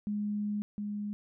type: tone pair in turn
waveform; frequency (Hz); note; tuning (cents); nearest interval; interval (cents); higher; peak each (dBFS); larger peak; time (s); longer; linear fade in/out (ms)
sine; 207.7 / 206.9; G#3 / G#3; 0 / -6; unison; 6; first; -30 / -33; first; 0.07-0.62 / 0.78-1.13; first; 0
effects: none